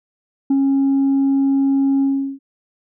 sine tone with ADSR envelope, 273.5 Hz, C#4, 23 cents flat, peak -9 dBFS, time 0.5-2.39 s, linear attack 7 ms, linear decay 44 ms, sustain -2 dB, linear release 370 ms, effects tanh soft clip ceiling -11 dBFS

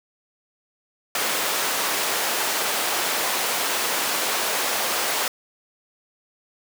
pink high-pass noise, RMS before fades -24 dBFS, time 1.15-5.28 s, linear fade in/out 2 ms, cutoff 540 Hz, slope 12 dB/octave, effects none

